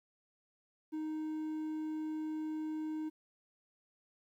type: tone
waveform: triangle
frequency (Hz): 311.1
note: D#4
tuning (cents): 0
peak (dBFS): -34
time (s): 0.92-3.1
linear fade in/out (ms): 20
effects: 12-bit